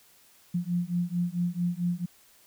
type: beating tone pair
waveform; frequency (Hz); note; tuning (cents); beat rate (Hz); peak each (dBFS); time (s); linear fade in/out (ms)
sine; 173.1 / 177.6; F3 / F3; -15 / +29; 4.5; -29; 0.54-2.06; 10
effects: white hiss -59 dBFS RMS until 2.46 s